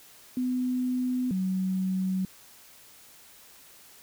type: tone pair in turn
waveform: sine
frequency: 252 / 187.82 Hz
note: B3 / F#3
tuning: +35 / +26 cents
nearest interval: perfect fourth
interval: 509 cents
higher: first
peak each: -25 dBFS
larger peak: neither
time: 0.37-1.31 / 1.31-2.25 s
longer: neither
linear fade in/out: 2 ms
effects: white hiss -53 dBFS RMS until 4.02 s